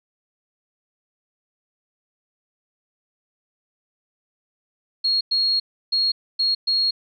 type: tone bursts at uneven times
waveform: sine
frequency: 4291 Hz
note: C8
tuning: 43 cents sharp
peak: -17 dBFS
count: 5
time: 5.04-5.21 / 5.31-5.6 / 5.92-6.12 / 6.39-6.55 / 6.67-6.91 s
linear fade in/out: 10 ms
effects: none